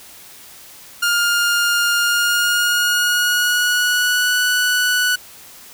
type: tone with pitch glide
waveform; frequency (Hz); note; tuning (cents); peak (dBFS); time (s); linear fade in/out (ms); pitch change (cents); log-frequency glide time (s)
sawtooth; 1411 to 1481.2; F6 to F#6; +17 to +1; -11; 1.02-5.16; 10; +84; 1.98-4.4
effects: white hiss -41 dBFS RMS until 5.73 s

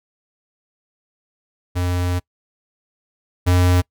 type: tone pair in turn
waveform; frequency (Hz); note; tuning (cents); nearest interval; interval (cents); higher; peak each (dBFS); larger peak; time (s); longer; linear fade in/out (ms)
square; 89.2 / 89.68; F2 / F2; +37 / +46; unison; 9; second; -19 / -13; second; 1.75-2.2 / 3.46-3.82; first; 20
effects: noise-tail reverb RT60 0.1 s tail -24 dB re dry

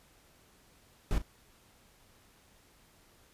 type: noise with echo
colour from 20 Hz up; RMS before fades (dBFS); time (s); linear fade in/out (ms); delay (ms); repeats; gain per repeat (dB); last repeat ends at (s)
brown; -28; 1.11-1.18; 0; 37; 1; -13; 1.217
effects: pink hiss -63 dBFS RMS until 3.33 s + resampled to 32000 Hz

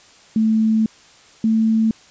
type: tone pair in turn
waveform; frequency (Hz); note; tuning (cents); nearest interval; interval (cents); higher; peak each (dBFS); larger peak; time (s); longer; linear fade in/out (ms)
sine; 220 / 221.9; A3 / A3; 0 / +15; unison; 15; second; -13; neither; 0.36-0.86 / 1.44-1.91; first; 2
effects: white hiss -48 dBFS RMS until 2.1 s + resampled to 16000 Hz

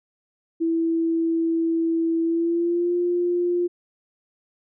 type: tone with pitch glide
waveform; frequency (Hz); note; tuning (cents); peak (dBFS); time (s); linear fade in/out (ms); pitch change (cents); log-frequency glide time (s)
sine; 329.6 to 351.2; E4 to F4; 0 to +10; -19; 0.6-3.68; 20; +110; 2.22-2.94
effects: none

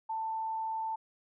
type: tone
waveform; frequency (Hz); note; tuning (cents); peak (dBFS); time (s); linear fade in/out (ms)
sine; 888; A5; +16; -32; 0.09-0.96; 10
effects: none

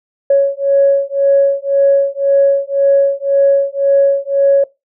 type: beating tone pair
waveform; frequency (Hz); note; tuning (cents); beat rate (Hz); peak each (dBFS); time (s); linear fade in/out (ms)
sine; 554.4 / 556.3; C#5 / C#5; 0 / +6; 1.9; -11; 0.3-4.64; 5
effects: noise-tail reverb RT60 0.2 s tail -19 dB re dry + tanh soft clip ceiling -1 dBFS

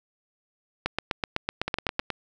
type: two click trains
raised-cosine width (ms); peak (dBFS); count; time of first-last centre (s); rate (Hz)
0.3; -12 / -9; 5 / 10; 1.68-2.103 / 0.86-1.994; 9.46 / 7.94
effects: none

